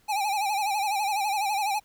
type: tone with vibrato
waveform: square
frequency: 817 Hz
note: G#5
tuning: 29 cents flat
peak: -25 dBFS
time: 0.08-1.8 s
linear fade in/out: 20 ms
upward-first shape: sine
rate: 12 Hz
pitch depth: 93 cents each way
effects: pink hiss -63 dBFS RMS until 1.84 s